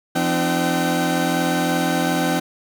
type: tone cluster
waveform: 30% pulse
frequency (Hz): 171.3 / 258.8 / 301.5 / 768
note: F3 / C4 / D4 / G5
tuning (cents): -33 / -19 / +46 / -36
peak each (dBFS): -21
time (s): 0.15-2.4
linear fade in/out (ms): 10
effects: none